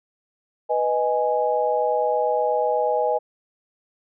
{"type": "chord", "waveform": "sine", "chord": "G# minor", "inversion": "first", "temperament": "equal", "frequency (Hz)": [493.9, 622.3, 830.6], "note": ["B4", "D#5", "G#5"], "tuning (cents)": [0, 0, 0], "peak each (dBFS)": -23, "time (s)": [0.69, 3.19], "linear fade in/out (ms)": 20, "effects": []}